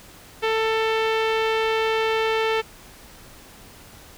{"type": "tone with low-pass filter", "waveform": "sawtooth", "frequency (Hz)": 443.8, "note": "A4", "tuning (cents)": 15, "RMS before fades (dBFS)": -22, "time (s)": [0.42, 2.62], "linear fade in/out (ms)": 20, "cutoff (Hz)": 3000, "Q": 1.7, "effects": ["pink hiss -46 dBFS RMS until 4.17 s"]}